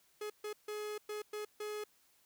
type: tone bursts at uneven times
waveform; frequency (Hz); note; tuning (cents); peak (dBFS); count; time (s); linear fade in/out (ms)
45% pulse; 421.7; G#4; +26; -39; 6; 0.21-0.3 / 0.44-0.53 / 0.68-0.98 / 1.09-1.22 / 1.33-1.45 / 1.6-1.84; 5
effects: white hiss -70 dBFS RMS until 2.25 s